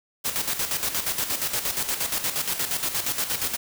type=noise with tremolo; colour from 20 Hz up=white; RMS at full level=-25 dBFS; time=0.24-3.57 s; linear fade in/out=20 ms; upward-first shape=square; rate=8.5 Hz; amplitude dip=60%; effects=none